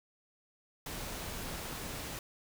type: noise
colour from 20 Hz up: pink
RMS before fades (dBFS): -41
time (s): 0.86-2.19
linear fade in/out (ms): 2
effects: none